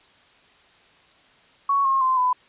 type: tone with pitch steps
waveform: sine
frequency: 1114 / 1075.4 / 1038.2 / 1002.3 Hz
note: C#6 / C6 / C6 / B5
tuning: +8 / +47 / -14 / +25 cents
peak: -17 dBFS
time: 1.69-2.33 s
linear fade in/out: 5 ms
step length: 160 ms
effects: white hiss -55 dBFS RMS until 2.48 s + resampled to 8000 Hz